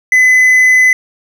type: tone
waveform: triangle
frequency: 2017 Hz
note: B6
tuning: 36 cents sharp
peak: -3 dBFS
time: 0.12-0.93 s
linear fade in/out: 2 ms
effects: none